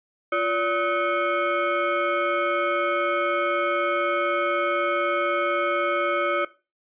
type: tone with frequency modulation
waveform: sine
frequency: 349.2 Hz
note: F4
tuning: in tune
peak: -20 dBFS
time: 0.32-6.45 s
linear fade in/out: 5 ms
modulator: 924 Hz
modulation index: 1.8
effects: noise-tail reverb RT60 0.3 s tail -18 dB re dry + resampled to 8000 Hz

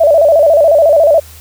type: tone with vibrato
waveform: sine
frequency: 620 Hz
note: D#5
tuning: 6 cents flat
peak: -4 dBFS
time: 0-1.2 s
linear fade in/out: 10 ms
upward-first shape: square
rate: 14 Hz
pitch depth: 110 cents each way
effects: added 79 Hz sine -35 dBFS peak until 1.4 s + white hiss -38 dBFS RMS until 1.4 s

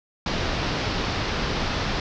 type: low-pass noise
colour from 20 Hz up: pink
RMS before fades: -26 dBFS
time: 0.26-2 s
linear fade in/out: 2 ms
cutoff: 5500 Hz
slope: 48 dB/octave
effects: none

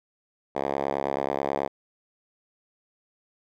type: tone with band-pass filter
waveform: 5% pulse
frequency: 69.3 Hz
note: C#2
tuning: in tune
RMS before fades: -28 dBFS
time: 0.55-1.68 s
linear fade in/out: 10 ms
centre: 660 Hz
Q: 1
effects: none

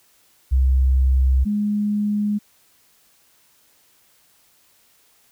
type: tone pair in turn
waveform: sine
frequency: 65.41 / 207.7 Hz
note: C2 / G#3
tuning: 0 / 0 cents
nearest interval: octave + minor sixth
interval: 2000 cents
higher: second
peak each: -13 / -18 dBFS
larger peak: first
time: 0.51-1.45 / 1.45-2.39 s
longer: neither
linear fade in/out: 20 ms
effects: white hiss -58 dBFS RMS until 5.31 s

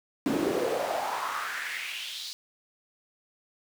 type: noise with high-pass filter sweep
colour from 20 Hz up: brown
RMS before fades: -31 dBFS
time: 0.26-2.33 s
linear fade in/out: 0 ms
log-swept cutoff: 270 to 4500 Hz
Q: 3.7
effects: none

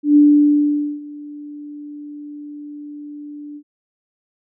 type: tone with ADSR envelope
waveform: sine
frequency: 293.7 Hz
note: D4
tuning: in tune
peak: -6 dBFS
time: 0.03-3.63 s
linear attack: 130 ms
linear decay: 840 ms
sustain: -24 dB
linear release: 68 ms
effects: none

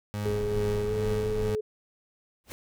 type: tone with tremolo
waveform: 30% pulse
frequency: 103.83 Hz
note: G#2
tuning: in tune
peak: -26 dBFS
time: 0.14-1.55 s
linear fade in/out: 0 ms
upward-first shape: triangle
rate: 2.3 Hz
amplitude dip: 50%
type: noise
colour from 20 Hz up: brown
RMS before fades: -36 dBFS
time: 0.24-1.51 s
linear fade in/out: 10 ms
type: tone with pitch glide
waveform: sine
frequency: 417.6 to 429.8 Hz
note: G#4 to A4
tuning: +10 to -41 cents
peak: -27 dBFS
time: 0.25-1.61 s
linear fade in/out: 10 ms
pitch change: +49 cents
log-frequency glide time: 0.86-0.92 s
type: noise with exponential growth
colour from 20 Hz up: pink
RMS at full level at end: -37 dBFS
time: 2.44-2.52 s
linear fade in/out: 0 ms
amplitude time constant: 17 ms
effects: none

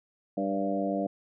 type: harmonic tone with a mistuned harmonic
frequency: 98.4 Hz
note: G2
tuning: 7 cents sharp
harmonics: 2 / 3 / 4 / 5 / 6 / 7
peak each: -32 / -32 / -41 / -36 / -33 / -34 dBFS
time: 0.37-1.07 s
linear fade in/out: 5 ms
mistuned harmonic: 6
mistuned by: -26 cents
effects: none

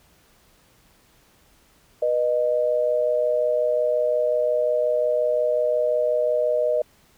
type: tone pair together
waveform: sine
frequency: 488.4 / 614 Hz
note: B4 / D#5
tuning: -19 / -23 cents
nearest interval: major third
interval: 396 cents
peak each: -23 / -20 dBFS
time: 2.02-6.82 s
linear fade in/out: 5 ms
effects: pink hiss -58 dBFS RMS until 7.17 s

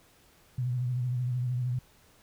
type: tone with vibrato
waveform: sine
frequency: 124.5 Hz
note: B2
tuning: 14 cents sharp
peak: -27 dBFS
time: 0.58-1.79 s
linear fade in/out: 5 ms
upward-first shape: sine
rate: 13 Hz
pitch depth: 50 cents each way
effects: pink hiss -61 dBFS RMS until 2.22 s

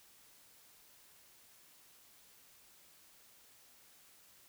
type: silence
effects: white hiss -63 dBFS RMS until 4.48 s

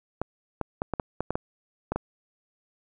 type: clicks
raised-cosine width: 1 ms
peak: -13 dBFS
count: 10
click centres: 0.216 / 0.613 / 0.819 / 0.937 / 0.998 / 1.206 / 1.306 / 1.355 / 1.92 / 1.96 s
effects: none

